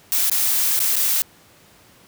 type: noise with dropouts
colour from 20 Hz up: blue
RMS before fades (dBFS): -19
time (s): 0.12-1.22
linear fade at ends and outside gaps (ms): 0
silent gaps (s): 0.298-0.315 / 0.792-0.802 / 0.957-0.965
effects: pink hiss -51 dBFS RMS until 2.07 s + high-pass 80 Hz 12 dB/octave